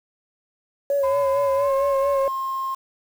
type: tone with vibrato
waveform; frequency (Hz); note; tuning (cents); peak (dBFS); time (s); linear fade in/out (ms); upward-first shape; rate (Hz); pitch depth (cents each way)
sine; 554.4; C#5; 0; -17; 0.9-2.28; 2; sine; 4.4; 41
type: tone with pitch glide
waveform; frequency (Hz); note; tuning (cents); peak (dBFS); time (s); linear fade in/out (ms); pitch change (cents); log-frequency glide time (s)
sine; 1012 to 1064.8; B5 to C6; +42 to +30; -23; 1.03-2.75; 10; +88; 1.6-1.69
effects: tanh soft clip ceiling -13 dBFS + 7-bit